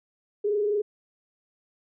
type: tone with frequency modulation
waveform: sine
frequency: 415.3 Hz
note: G#4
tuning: in tune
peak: -22 dBFS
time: 0.44-0.82 s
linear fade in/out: 10 ms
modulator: 24.8 Hz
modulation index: 0.56
effects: none